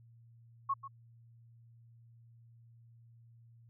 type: tone with echo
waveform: sine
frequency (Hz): 1097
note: C#6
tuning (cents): -18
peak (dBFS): -29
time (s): 0.69-0.74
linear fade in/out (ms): 10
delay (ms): 140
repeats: 1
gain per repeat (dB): -13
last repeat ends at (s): 0.88
effects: added 116 Hz sine -57 dBFS peak until 3.69 s